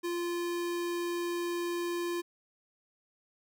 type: tone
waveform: square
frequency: 346.7 Hz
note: F4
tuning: 13 cents flat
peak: -32 dBFS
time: 0.03-2.22 s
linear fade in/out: 20 ms
effects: none